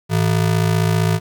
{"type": "ring-modulated tone", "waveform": "square", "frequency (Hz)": 135.3, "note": "C#3", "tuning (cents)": -42, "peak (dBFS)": -12, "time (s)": [0.09, 1.2], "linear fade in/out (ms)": 50, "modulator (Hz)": 27.7, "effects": ["8-bit"]}